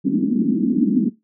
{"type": "band-pass noise", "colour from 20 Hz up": "pink", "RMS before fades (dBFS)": -18, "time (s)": [0.04, 1.1], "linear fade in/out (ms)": 20, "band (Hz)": [200, 300], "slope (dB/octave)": 48, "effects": ["noise-tail reverb RT60 0.2 s tail -18 dB re dry"]}